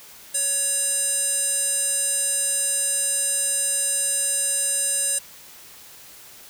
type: tone with band-pass filter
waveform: square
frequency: 560 Hz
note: C#5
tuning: 18 cents sharp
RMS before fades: -23 dBFS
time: 0.34-5.19 s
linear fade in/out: 10 ms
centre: 8900 Hz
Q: 7.7
effects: white hiss -45 dBFS RMS until 6.49 s